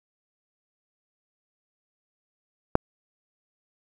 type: click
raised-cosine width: 1 ms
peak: -3 dBFS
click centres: 2.754 s
effects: 7-bit